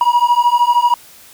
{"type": "beating tone pair", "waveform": "triangle", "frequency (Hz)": [956, 969], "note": ["A#5", "B5"], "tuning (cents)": [43, -33], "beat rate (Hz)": 13, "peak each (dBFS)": -11, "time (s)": [0.01, 0.94], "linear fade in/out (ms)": 2, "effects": ["white hiss -42 dBFS RMS until 1.33 s"]}